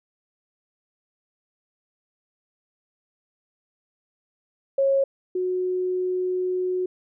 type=tone pair in turn; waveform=sine; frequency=546 / 366.4 Hz; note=C#5 / F#4; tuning=-26 / -17 cents; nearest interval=perfect fifth; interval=691 cents; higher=first; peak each=-17 / -22 dBFS; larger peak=first; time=4.78-5.04 / 5.35-6.86 s; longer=second; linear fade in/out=5 ms; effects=none